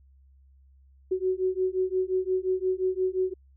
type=beating tone pair; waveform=sine; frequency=370 / 375.7 Hz; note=F#4 / F#4; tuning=0 / +26 cents; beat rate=5.7 Hz; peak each=-27 dBFS; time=1.11-3.34 s; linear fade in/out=10 ms; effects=added 67 Hz sine -54 dBFS peak until 3.56 s